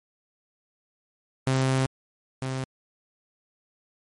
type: tone pair in turn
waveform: sawtooth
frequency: 131.9 / 131.42 Hz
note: C3 / C3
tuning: +14 / +8 cents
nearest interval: unison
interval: 6 cents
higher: first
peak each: -17 / -24 dBFS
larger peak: first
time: 1.47-1.86 / 2.42-2.64 s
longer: first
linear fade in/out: 0 ms
effects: MP3 48 kbps